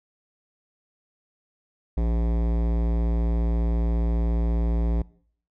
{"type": "tone with hard clipping", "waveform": "sine", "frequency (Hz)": 57.3, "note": "A#1", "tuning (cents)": -29, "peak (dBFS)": -23, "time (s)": [1.97, 5.02], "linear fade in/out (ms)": 5, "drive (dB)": 18, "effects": ["noise-tail reverb RT60 0.6 s tail -22 dB re dry"]}